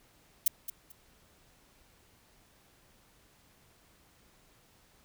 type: noise with echo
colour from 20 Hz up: violet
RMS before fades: -23 dBFS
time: 0.46-0.48 s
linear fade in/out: 5 ms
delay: 220 ms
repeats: 2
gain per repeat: -13 dB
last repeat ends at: 0.92 s
effects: pink hiss -64 dBFS RMS until 5.04 s